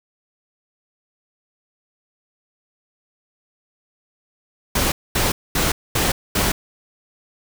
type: noise bursts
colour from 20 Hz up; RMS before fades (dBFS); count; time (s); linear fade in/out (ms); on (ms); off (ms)
pink; -19; 5; 4.75-6.52; 5; 170; 230
effects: none